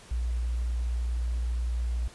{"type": "tone", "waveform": "sine", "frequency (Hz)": 59.5, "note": "A#1", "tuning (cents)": 36, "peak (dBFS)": -26, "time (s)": [0.11, 2.08], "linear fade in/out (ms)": 5, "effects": ["pink hiss -51 dBFS RMS until 2.14 s", "resampled to 24000 Hz"]}